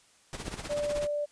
pink noise with tremolo, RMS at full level -37 dBFS, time 0.33-1.07 s, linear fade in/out 0 ms, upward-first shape sine, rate 16 Hz, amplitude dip 70%
clicks, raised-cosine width 2 ms, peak -22 / -25 dBFS, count 2, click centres 0.481 / 0.541 s
sine tone, 587.3 Hz, D5, in tune, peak -28 dBFS, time 0.69-1.26 s, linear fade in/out 20 ms
effects white hiss -62 dBFS RMS until 1.31 s + resampled to 22050 Hz

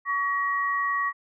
sine tone pair together, 1129.7 / 1900 Hz, C#6 / A#6, +32 / +33 cents, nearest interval major sixth, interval 901 cents, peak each -25 / -27 dBFS, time 0.05-1.13 s, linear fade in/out 50 ms, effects none

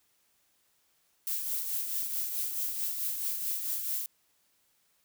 violet noise with tremolo, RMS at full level -31 dBFS, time 1.27-4.06 s, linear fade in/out 0 ms, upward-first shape triangle, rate 4.6 Hz, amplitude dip 50%, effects white hiss -71 dBFS RMS until 5.04 s

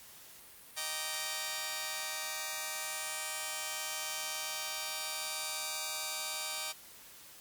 5% pulse chord, Eb major seventh, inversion none, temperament just, 622.3 / 777.8 / 933.4 / 1166.7 Hz, Eb5 / G5 / Bb5 / D6, 0 / -14 / +2 / -12 cents, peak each -31 dBFS, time 0.76-6.73 s, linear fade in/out 20 ms, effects white hiss -54 dBFS RMS until 7.4 s + Opus 48 kbps

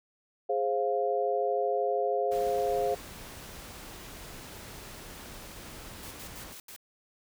sine chord, F minor, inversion first, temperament equal with one note detuned, 415.3 / 528.1 / 698.5 Hz, Ab4 / C5 / F5, 0 / +16 / 0 cents, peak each -30 dBFS, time 0.49-2.95 s, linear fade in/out 10 ms
pink noise, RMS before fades -45 dBFS, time 2.31-6.53 s, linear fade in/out 10 ms
white noise bursts, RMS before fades -46 dBFS, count 5, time 6.03-6.763 s, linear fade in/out 2 ms, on 81 ms, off 82 ms
effects none

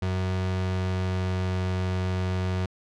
35% pulse tone with pitch glide, 92.9 to 92.31 Hz, F#2 to F#2, +7 to -4 cents, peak -23 dBFS, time 0.02-2.66 s, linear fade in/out 5 ms, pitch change -11 cents, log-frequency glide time 0.59-1.6 s, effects low-pass 5000 Hz 12 dB/octave

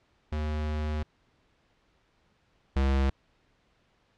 square tone pair in turn, 76.2 / 67.63 Hz, D#2 / C#2, -36 / -42 cents, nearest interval major second, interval 206 cents, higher first, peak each -29 / -23 dBFS, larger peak second, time 0.32-1.03 / 2.76-3.1 s, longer first, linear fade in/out 5 ms, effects pink hiss -68 dBFS RMS until 4.17 s + low-pass 4000 Hz 12 dB/octave

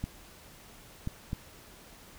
clicks, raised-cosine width 5 ms, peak -20 dBFS, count 3, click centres 0.04 / 1.074 / 1.331 s, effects pink hiss -53 dBFS RMS until 2.18 s

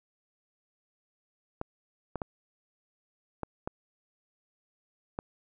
clicks, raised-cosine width 1 ms, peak -19 dBFS, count 6, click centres 1.614 / 2.157 / 2.218 / 3.433 / 3.675 / 5.189 s, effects none

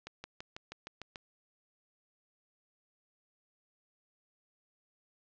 accelerating click train, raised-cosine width 0.2 ms, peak -25 dBFS, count 8, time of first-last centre 0.07-1.158 s, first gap 170 ms, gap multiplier 0.97, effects low-pass 5000 Hz 12 dB/octave

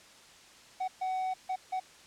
triangle tone bursts at uneven times, 749 Hz, F#5, 21 cents sharp, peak -28 dBFS, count 4, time 0.8-0.88 / 1.01-1.34 / 1.49-1.56 / 1.72-1.8 s, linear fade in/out 10 ms, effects white hiss -55 dBFS RMS until 2.06 s + low-pass 7000 Hz 12 dB/octave

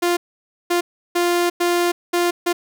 sawtooth tone bursts at uneven times, 349.2 Hz, F4, in tune, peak -12 dBFS, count 6, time 0.02-0.17 / 0.7-0.81 / 1.15-1.5 / 1.6-1.92 / 2.13-2.31 / 2.46-2.53 s, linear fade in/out 10 ms, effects none

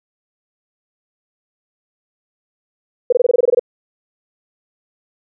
sine tone bursts, 488.9 Hz, B4, 18 cents flat, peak -8 dBFS, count 11, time 3.1-3.595 s, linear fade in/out 5 ms, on 25 ms, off 22 ms, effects none

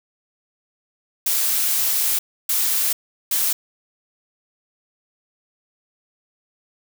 blue noise bursts at uneven times, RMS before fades -20 dBFS, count 3, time 1.26-2.19 / 2.49-2.93 / 3.31-3.53 s, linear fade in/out 5 ms, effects none

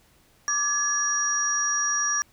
sine tone cluster, 1171 / 1701 / 5720 Hz, D6 / G#6 / F8, -5 / +41 / +41 cents, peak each -30 / -27 / -24 dBFS, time 0.48-2.22 s, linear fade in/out 0 ms, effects pink hiss -60 dBFS RMS until 2.32 s

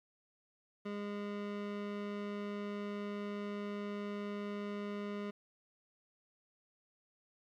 25% pulse tone, 204.8 Hz, G#3, 24 cents flat, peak -35 dBFS, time 0.85-5.31 s, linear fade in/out 10 ms, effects low-pass 3000 Hz 12 dB/octave + 12-bit

